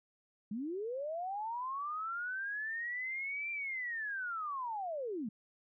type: linear two-way sweep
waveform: sine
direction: up then down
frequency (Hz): 196 to 2373 to 196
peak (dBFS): -36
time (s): 0.51-5.29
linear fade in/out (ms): 5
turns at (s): 3.51
effects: none